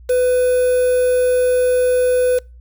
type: tone with quantisation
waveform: triangle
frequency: 500 Hz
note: B4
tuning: 21 cents sharp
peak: -10 dBFS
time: 0.09-2.39 s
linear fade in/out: 10 ms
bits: 5
effects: noise-tail reverb RT60 0.3 s tail -26 dB re dry + added 60 Hz sine -38 dBFS peak until 2.6 s